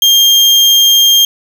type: tone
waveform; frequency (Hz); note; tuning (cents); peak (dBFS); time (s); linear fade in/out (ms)
35% pulse; 3206; G7; +38; -3; 0.02-1.25; 2
effects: none